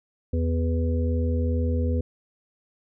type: harmonic tone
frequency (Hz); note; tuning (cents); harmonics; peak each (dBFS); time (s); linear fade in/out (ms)
82.41; E2; 0; 1 / 3 / 5 / 6; -22 / -29 / -36 / -32; 0.33-2.01; 5
effects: none